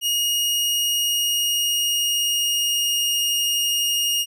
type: tone with pitch glide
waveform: sawtooth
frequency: 2870 to 2852 Hz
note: F7 to F7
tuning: +47 to +36 cents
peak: -16 dBFS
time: 0.01-4.26 s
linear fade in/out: 50 ms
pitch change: -11 cents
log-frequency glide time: 0.99-3.18 s
effects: none